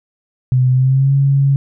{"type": "tone with pitch glide", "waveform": "sine", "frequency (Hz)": [127.6, 138.35], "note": ["C3", "C#3"], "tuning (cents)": [-43, -3], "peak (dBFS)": -9, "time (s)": [0.52, 1.56], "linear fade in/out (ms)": 0, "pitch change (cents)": 140, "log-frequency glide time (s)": [0.72, 1.13], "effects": []}